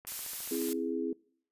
click train, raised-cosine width 0.5 ms, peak -35 dBFS, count 10, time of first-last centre 0.05-0.688 s, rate 14.1 Hz
blue noise, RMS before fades -37 dBFS, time 0.07-0.73 s, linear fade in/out 0 ms
sine chord, C augmented, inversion none, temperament equal, 261.6 / 329.6 / 415.3 Hz, C4 / E4 / G#4, 0 / 0 / 0 cents, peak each -35 dBFS, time 0.51-1.13 s, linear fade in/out 5 ms
effects noise-tail reverb RT60 0.6 s tail -25 dB re dry + resampled to 32000 Hz

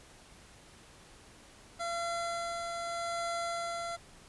25% pulse tone with tremolo, 682 Hz, F5, 41 cents flat, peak -29 dBFS, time 1.79-3.97 s, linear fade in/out 20 ms, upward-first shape sine, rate 0.82 Hz, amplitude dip 30%, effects pink hiss -56 dBFS RMS until 4.28 s + resampled to 24000 Hz

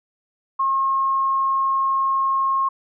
sine tone, 1078 Hz, C#6, 49 cents flat, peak -17 dBFS, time 0.59-2.69 s, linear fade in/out 10 ms, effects none

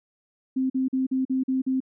sine tone bursts, 261.6 Hz, C4, in tune, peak -21 dBFS, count 7, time 0.56-1.804 s, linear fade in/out 10 ms, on 140 ms, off 44 ms, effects none

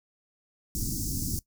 pink band-stop noise, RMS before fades -31 dBFS, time 0.75-1.39 s, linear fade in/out 0 ms, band 320 to 5100 Hz, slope 48 dB/octave, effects noise-tail reverb RT60 0.1 s tail -19 dB re dry

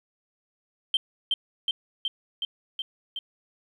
sine tone with echo, 3136 Hz, G7, in tune, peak -18 dBFS, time 0.94-0.97 s, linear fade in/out 2 ms, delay 370 ms, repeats 6, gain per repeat -2 dB, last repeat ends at 3.19 s, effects tanh soft clip ceiling -15 dBFS + 10-bit

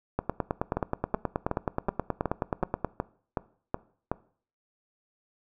two click trains, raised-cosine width 1 ms, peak -12 / -13 dBFS, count 26 / 10, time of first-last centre 0.19-2.847 / 0.77-4.116 s, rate 9.41 / 2.69 Hz, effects noise-tail reverb RT60 0.5 s tail -20 dB re dry

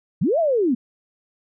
sine linear two-way sweep, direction up then down, 122.1 to 692 to 221 Hz, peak -16 dBFS, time 0.21-0.75 s, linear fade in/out 10 ms, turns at 0.39 s, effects none

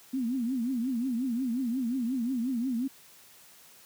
sine tone with vibrato, 246.9 Hz, B3, in tune, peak -27 dBFS, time 0.13-2.88 s, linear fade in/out 10 ms, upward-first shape triangle, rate 5.6 Hz, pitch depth 190 cents each way, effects white hiss -55 dBFS RMS until 3.85 s + high-pass 80 Hz 12 dB/octave

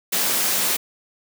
white high-pass noise, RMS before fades -21 dBFS, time 0.12-0.77 s, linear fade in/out 10 ms, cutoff 140 Hz, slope 96 dB/octave, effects none

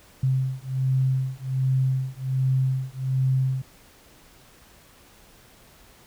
sine beating tone pair, 130.81 / 132.11 Hz, C3 / C3, 0 / +17 cents, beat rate 1.3 Hz, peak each -24 dBFS, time 0.23-3.62 s, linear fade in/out 5 ms, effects pink hiss -53 dBFS RMS until 6.06 s

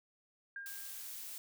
sine tone with exponential decay, 1608 Hz, G6, 44 cents sharp, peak -40 dBFS, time 0.56-1.16 s, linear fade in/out 2 ms, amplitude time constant 130 ms
blue noise, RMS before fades -46 dBFS, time 0.66-1.38 s, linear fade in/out 0 ms
effects none

